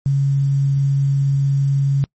sine tone with quantisation, 138.59 Hz, C#3, in tune, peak -13 dBFS, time 0.06-2.04 s, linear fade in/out 0 ms, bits 7, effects noise-tail reverb RT60 0.1 s tail -26 dB re dry + MP3 32 kbps

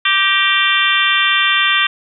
harmonic tone with a mistuned harmonic, 392 Hz, G4, in tune, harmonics 3 / 4 / 5 / 6 / 7 / 8 / 9, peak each -19 / -19 / -19 / -19 / -19 / -19 / -19 dBFS, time 0.05-1.87 s, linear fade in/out 5 ms, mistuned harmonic 5, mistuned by -49 cents, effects none

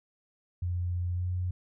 sine tone with pitch glide, 88.5 to 90.1 Hz, F2 to F#2, +23 to -45 cents, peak -28 dBFS, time 0.62-1.51 s, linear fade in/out 5 ms, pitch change +32 cents, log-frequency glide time 1.13-1.26 s, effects none

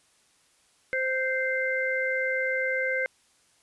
harmonic tone, 521 Hz, C5, 7 cents flat, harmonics 1 / 3 / 4, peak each -29 / -29 / -29 dBFS, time 0.93-3.06 s, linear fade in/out 0 ms, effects white hiss -64 dBFS RMS until 3.62 s + resampled to 24000 Hz

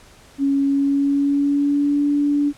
sine tone with pitch glide, 277.2 to 289 Hz, C#4 to D4, 0 to -28 cents, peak -15 dBFS, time 0.38-2.53 s, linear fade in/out 50 ms, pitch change +72 cents, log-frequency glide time 0.64-2.07 s, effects pink hiss -48 dBFS RMS until 2.57 s + low-pass 10000 Hz 12 dB/octave

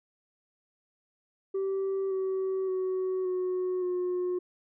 sine tone with pitch steps, 387.3 / 380.4 / 373.7 / 367 / 360.5 Hz, G4 / F#4 / F#4 / F#4 / F#4, -21 / +48 / +17 / -14 / -45 cents, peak -25 dBFS, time 1.54-4.39 s, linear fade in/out 10 ms, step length 570 ms, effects tanh soft clip ceiling -26 dBFS

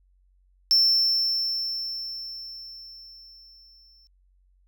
triangle tone with exponential decay, 5370 Hz, E8, 31 cents sharp, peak -14 dBFS, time 0.71-4.07 s, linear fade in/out 0 ms, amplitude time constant 730 ms, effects added 46 Hz sine -59 dBFS peak until 4.67 s

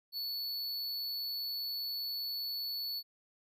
square tone, 4435 Hz, C#8, in tune, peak -36 dBFS, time 0.12-3.03 s, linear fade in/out 50 ms, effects none

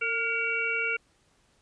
harmonic tone with a mistuned harmonic, 455.6 Hz, A#4, 40 cents flat, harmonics 1 / 3 / 5 / 6, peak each -36 / -31 / -29 / -32 dBFS, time 0.01-0.97 s, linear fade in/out 10 ms, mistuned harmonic 3, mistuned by +57 cents, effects pink hiss -66 dBFS RMS until 1.61 s + resampled to 22050 Hz

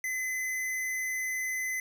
square tone, 2031 Hz, B6, 48 cents sharp, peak -31 dBFS, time 0.04-1.8 s, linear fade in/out 2 ms, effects none

